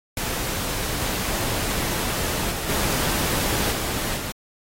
pink noise with level steps, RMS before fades -26 / -29 / -24 / -27 / -31 dBFS, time 0.17-4.32 s, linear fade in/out 2 ms, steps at 2.5 / 2.68 / 3.71 / 4.16 s, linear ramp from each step 20 ms, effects AAC 48 kbps

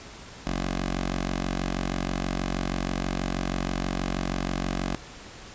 10% pulse tone with notch filter, 46.25 Hz, F#1, in tune, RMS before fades -29 dBFS, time 0.47-4.95 s, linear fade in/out 0 ms, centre 95 Hz, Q 0.76, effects pink hiss -44 dBFS RMS until 5.54 s + resampled to 16000 Hz

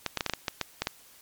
clicks, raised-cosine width 0.2 ms, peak -10 dBFS, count 10, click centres 0.063 / 0.173 / 0.208 / 0.263 / 0.297 / 0.336 / 0.482 / 0.613 / 0.82 / 0.871 s, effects white hiss -55 dBFS RMS until 1.21 s + MP3 96 kbps

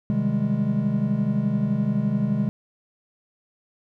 triangle chord, Ab major seventh, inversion first, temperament equal, 130.81 / 155.56 / 196 / 207.7 Hz, C3 / Eb3 / G3 / Ab3, 0 / 0 / 0 / 0 cents, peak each -25 / -26 / -26 / -21 dBFS, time 0.1-2.49 s, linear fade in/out 0 ms, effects none

